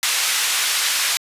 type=band-pass noise; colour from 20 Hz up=pink; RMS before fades=-20 dBFS; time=0.03-1.17 s; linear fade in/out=0 ms; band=1900 to 12000 Hz; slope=12 dB/octave; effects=resampled to 32000 Hz